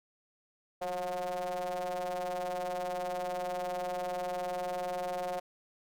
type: ring-modulated tone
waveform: square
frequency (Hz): 88.7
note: F2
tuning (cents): +27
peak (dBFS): -31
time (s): 0.81-5.4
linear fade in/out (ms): 10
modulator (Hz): 631
effects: none